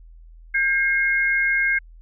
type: tone pair together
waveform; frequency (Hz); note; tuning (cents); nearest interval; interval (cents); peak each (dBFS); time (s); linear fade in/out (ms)
sine; 1601.7 / 2148; G6 / C7; +37 / +45; perfect fourth; 508; -20; 0.54-1.79; 10
effects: added 41 Hz sine -42 dBFS peak until 2.01 s